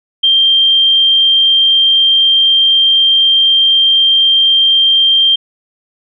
sine tone, 3172 Hz, G7, 20 cents sharp, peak -6 dBFS, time 0.23-5.36 s, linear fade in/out 10 ms, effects none

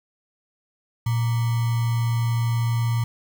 sine tone with sample-and-hold, 116.5 Hz, A#2, 1 cent flat, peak -19 dBFS, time 1.06-3.04 s, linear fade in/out 5 ms, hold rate 1050 Hz, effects none

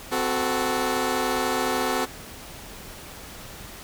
15% pulse chord, F# diminished, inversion second, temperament equal with one note detuned, 258 / 370 / 440 Hz, C4 / F#4 / A4, -24 / 0 / 0 cents, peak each -21 dBFS, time 0.11-2.06 s, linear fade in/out 20 ms, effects pink hiss -41 dBFS RMS until 3.83 s

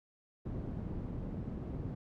white low-pass noise, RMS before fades -40 dBFS, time 0.45-1.95 s, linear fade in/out 10 ms, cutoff 200 Hz, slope 12 dB/octave, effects none

